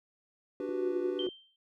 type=chord; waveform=triangle; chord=G major seventh; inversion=second; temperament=equal; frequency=293.7 / 370 / 392 / 493.9 Hz; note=D4 / F#4 / G4 / B4; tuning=0 / 0 / 0 / 0 cents; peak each=-37 dBFS; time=0.6-1.27 s; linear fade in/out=2 ms
type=tone with vibrato; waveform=sine; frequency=362.7 Hz; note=F#4; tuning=34 cents flat; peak=-31 dBFS; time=0.69-1.29 s; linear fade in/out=2 ms; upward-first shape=triangle; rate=2.6 Hz; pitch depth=31 cents each way
type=tone with exponential decay; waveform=sine; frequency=3136 Hz; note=G7; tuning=in tune; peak=-33 dBFS; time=1.19-1.56 s; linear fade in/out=2 ms; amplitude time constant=80 ms
effects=none